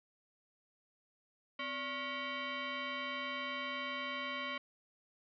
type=tone with frequency modulation; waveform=sine; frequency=580 Hz; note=D5; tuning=22 cents flat; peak=-37 dBFS; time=1.59-4.58 s; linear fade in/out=5 ms; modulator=837 Hz; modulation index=3.2; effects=none